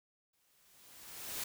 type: noise with exponential growth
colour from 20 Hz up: white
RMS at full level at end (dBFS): -38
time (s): 0.33-1.44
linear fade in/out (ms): 5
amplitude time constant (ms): 240
effects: none